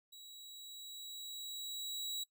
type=tone with level ramp; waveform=sawtooth; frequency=3887 Hz; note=B7; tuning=28 cents flat; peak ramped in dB=-49 to -34 dBFS; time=0.12-2.24 s; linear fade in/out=10 ms; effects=noise-tail reverb RT60 0.1 s tail -20 dB re dry